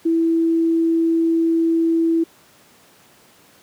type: tone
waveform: sine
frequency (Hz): 329.6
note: E4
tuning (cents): 0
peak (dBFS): -14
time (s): 0.05-2.24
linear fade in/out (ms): 10
effects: pink hiss -51 dBFS RMS until 3.62 s + high-pass 150 Hz 12 dB/octave